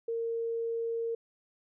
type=tone; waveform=sine; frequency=460 Hz; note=A#4; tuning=23 cents flat; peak=-30 dBFS; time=0.08-1.15 s; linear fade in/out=5 ms; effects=none